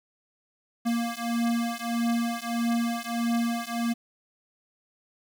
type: beating tone pair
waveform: square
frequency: 233.1 / 234.7 Hz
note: A#3 / A#3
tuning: 0 / +12 cents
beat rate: 1.6 Hz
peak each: -29 dBFS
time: 0.85-3.94 s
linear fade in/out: 20 ms
effects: 10-bit